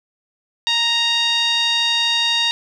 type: tone with low-pass filter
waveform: 5% pulse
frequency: 932.3 Hz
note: A#5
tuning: in tune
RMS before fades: -18 dBFS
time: 0.67-2.51 s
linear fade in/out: 0 ms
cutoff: 3700 Hz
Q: 3.5
effects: none